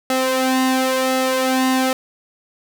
sawtooth tone with flanger, 260 Hz, C4, 11 cents flat, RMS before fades -18 dBFS, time 0.1-1.93 s, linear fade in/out 2 ms, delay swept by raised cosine 1.5 to 2.8 ms, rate 0.95 Hz, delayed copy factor +0.7, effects none

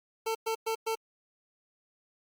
25% pulse tone bursts, 447.5 Hz, A4, 29 cents sharp, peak -25 dBFS, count 4, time 0.26-0.954 s, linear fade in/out 10 ms, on 91 ms, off 110 ms, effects Opus 48 kbps

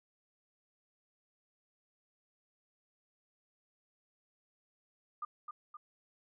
sine tone with echo, 1212 Hz, D#6, 46 cents flat, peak -36 dBFS, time 5.22-5.25 s, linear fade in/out 5 ms, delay 260 ms, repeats 2, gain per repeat -5 dB, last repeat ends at 5.77 s, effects none

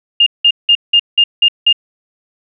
sine tone bursts, 2821 Hz, F7, 17 cents sharp, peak -5 dBFS, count 7, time 0.2-1.728 s, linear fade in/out 5 ms, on 64 ms, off 180 ms, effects none

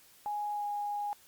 sine tone with pitch glide, 830.6 to 823.4 Hz, G#5 to G#5, 0 to -15 cents, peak -32 dBFS, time 0.26-1.13 s, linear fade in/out 0 ms, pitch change -15 cents, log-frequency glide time 0.53-0.64 s, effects white hiss -60 dBFS RMS until 1.27 s + Opus 48 kbps

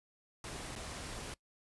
pink noise with dropouts, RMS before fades -44 dBFS, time 0.44-1.34 s, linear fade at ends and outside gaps 2 ms, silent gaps 0.754-0.76 s, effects noise-tail reverb RT60 0.1 s tail -22 dB re dry + resampled to 24000 Hz

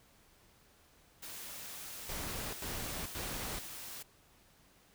white noise, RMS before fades -46 dBFS, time 1.22-4.03 s, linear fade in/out 10 ms
pink noise bursts, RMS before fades -41 dBFS, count 3, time 2.09-3.59 s, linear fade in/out 2 ms, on 440 ms, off 90 ms
effects pink hiss -65 dBFS RMS until 4.94 s

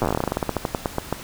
slowing click train, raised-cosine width 1 ms, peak -7 dBFS, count 24, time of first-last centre 0.02-1.126 s, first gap 8 ms, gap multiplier 1.14, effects pink hiss -38 dBFS RMS until 1.23 s

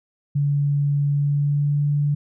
sine tone with pitch glide, 143.3 to 145.47 Hz, D3 to D3, -42 to -16 cents, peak -17 dBFS, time 0.35-2.15 s, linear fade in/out 10 ms, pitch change +26 cents, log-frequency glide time 1.11-1.86 s, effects none

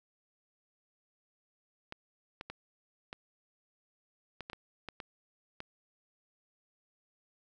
clicks, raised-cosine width 0.3 ms, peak -25 dBFS, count 10, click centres 1.924 / 2.411 / 2.5 / 3.129 / 4.407 / 4.499 / 4.532 / 4.887 / 5.002 / 5.604 s, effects none

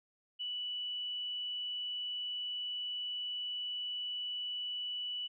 sine tone, 2960 Hz, F#7, in tune, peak -36 dBFS, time 0.39-5.28 s, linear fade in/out 20 ms, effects none

